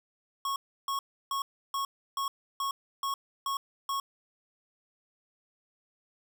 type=tone bursts; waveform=square; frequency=1099 Hz; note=C#6; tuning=15 cents flat; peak=-30 dBFS; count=9; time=0.45-4 s; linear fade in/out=2 ms; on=110 ms; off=320 ms; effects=none